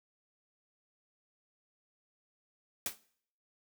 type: noise with exponential decay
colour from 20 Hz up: white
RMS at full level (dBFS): -31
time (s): 2.86-2.98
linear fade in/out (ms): 1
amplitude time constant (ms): 26
effects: noise-tail reverb RT60 0.6 s tail -20 dB re dry